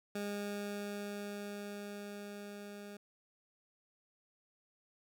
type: tone with level ramp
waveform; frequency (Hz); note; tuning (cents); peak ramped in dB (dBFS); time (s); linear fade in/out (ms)
20% pulse; 204.2; G#3; -29; -32 to -42; 0.15-2.97; 5
effects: none